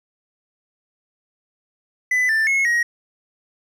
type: tone with pitch steps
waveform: triangle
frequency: 2001 / 1775 / 2175 / 1890 Hz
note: B6 / A6 / C#7 / A#6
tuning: +22 / +15 / -33 / +23 cents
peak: -14 dBFS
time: 2.11-2.83 s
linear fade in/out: 5 ms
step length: 180 ms
effects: none